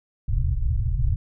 pink low-pass noise, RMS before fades -22 dBFS, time 0.28-1.16 s, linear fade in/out 5 ms, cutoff 130 Hz, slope 96 dB/octave, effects none

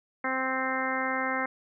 harmonic tone, 261.6 Hz, C4, in tune, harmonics 1 / 2 / 3 / 4 / 5 / 6 / 7 / 8, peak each -35 / -35 / -35 / -35 / -35 / -35 / -35 / -35 dBFS, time 0.24-1.46 s, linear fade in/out 5 ms, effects none

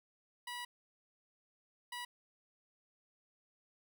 15% pulse tone bursts at uneven times, 975 Hz, B5, 23 cents flat, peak -35 dBFS, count 2, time 0.47-0.65 / 1.92-2.05 s, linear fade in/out 5 ms, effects none

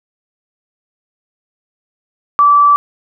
sine tone, 1159 Hz, D6, 23 cents flat, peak -5 dBFS, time 2.39-2.76 s, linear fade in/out 0 ms, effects none

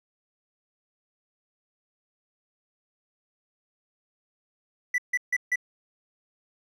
triangle tone bursts, 1975.5 Hz, B6, in tune, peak -20 dBFS, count 4, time 4.94-5.558 s, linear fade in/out 5 ms, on 42 ms, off 150 ms, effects none

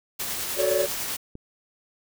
white noise with tremolo, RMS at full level -29 dBFS, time 0.19-1.17 s, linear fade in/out 10 ms, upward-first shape triangle, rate 10 Hz, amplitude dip 30%
triangle chord, D major seventh, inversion first, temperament equal with one note detuned, 370 / 440 / 554.4 / 578.9 Hz, F#4 / A4 / C#5 / D5, 0 / 0 / 0 / -25 cents, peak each -26 / -27 / -24 / -22 dBFS, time 0.56-0.88 s, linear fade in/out 50 ms
click, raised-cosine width 3 ms, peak -26 dBFS, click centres 1.354 s
effects none

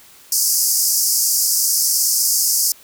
pink band-pass noise, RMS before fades -17 dBFS, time 0.32-2.72 s, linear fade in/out 2 ms, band 4800 to 16000 Hz, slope 96 dB/octave, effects white hiss -46 dBFS RMS until 2.83 s

